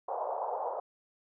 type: band-pass noise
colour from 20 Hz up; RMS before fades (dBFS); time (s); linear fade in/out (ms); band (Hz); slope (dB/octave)
white; -35; 0.08-0.8; 5; 480 to 960; 48
effects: none